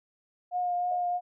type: tone with vibrato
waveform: sine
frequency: 714 Hz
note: F5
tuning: 38 cents sharp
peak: -26 dBFS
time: 0.51-1.21 s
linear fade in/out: 50 ms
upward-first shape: triangle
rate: 3.1 Hz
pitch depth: 19 cents each way
type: tone with exponential decay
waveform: sine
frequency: 635 Hz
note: D#5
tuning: 35 cents sharp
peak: -31 dBFS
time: 0.91-1.13 s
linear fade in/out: 5 ms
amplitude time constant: 46 ms
effects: none